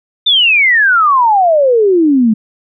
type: exponential sweep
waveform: sine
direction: down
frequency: 3641 to 210 Hz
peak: -6 dBFS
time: 0.26-2.34 s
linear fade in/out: 10 ms
effects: none